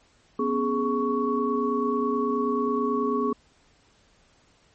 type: tone cluster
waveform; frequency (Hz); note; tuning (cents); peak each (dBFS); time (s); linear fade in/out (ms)
sine; 244.9 / 274.2 / 418.8 / 1116; B3 / C#4 / G#4 / C#6; -14 / -19 / +15 / +11; -27 / -31 / -26 / -28; 0.39-3.33; 5
effects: pink hiss -61 dBFS RMS until 4.74 s + MP3 32 kbps